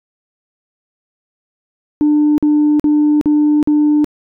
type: tone bursts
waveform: sine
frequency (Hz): 298.4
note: D4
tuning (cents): +28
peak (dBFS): -7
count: 5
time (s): 2.01-4.044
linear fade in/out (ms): 0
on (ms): 370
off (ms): 46
effects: tanh soft clip ceiling -6 dBFS